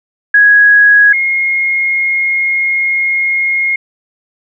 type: tone pair in turn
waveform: sine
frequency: 1663 / 2147 Hz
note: G#6 / C7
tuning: +2 / +44 cents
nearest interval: major third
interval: 442 cents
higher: second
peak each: -3 / -10 dBFS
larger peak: first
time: 0.34-1.13 / 1.13-3.76 s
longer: second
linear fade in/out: 5 ms
effects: none